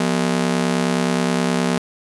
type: ring-modulated tone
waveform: sawtooth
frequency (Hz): 208.9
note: G#3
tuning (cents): +10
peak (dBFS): -10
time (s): 0-1.78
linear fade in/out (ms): 2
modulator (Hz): 34.8
effects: resampled to 24000 Hz